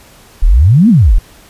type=exponential two-way sweep; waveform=sine; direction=up then down; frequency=31.71 to 250.9 to 31.71 Hz; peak=-3 dBFS; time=0.42-1.19 s; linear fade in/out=10 ms; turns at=0.89 s; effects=pink hiss -41 dBFS RMS until 1.49 s + resampled to 32000 Hz